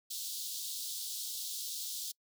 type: high-pass noise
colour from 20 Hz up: pink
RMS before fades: -40 dBFS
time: 0.1-2.12 s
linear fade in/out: 10 ms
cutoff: 3500 Hz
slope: 48 dB/octave
effects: noise-tail reverb RT60 0.1 s tail -26 dB re dry